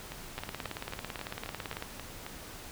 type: two click trains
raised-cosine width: 0.3 ms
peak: -23 / -20 dBFS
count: 9 / 27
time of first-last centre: 0.12-2.265 / 0.38-1.824 s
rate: 3.73 / 18 Hz
effects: pink hiss -46 dBFS RMS until 2.71 s